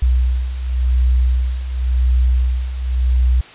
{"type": "beating tone pair", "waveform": "sine", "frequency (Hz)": [61.74, 62.66], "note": ["B1", "B1"], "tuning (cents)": [0, 26], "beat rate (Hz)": 0.92, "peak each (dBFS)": [-19, -14], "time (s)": [0.02, 3.41], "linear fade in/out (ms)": 5, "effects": ["white hiss -39 dBFS RMS until 3.54 s", "resampled to 8000 Hz"]}